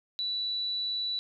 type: tone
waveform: sine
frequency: 3951 Hz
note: B7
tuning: in tune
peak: -29 dBFS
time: 0.19-1.19 s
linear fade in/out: 0 ms
effects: none